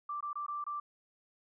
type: tone with dropouts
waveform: sine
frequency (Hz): 1174.7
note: D6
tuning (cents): 0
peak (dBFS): -35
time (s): 0.09-0.8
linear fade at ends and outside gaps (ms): 5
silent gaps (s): 0.207-0.226 / 0.331-0.355 / 0.465-0.481 / 0.641-0.665
effects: none